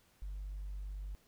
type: tone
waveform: sine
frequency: 49 Hz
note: G1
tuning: in tune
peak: -38 dBFS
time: 0.22-1.15 s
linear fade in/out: 0 ms
effects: tanh soft clip ceiling -37 dBFS + pink hiss -69 dBFS RMS until 1.27 s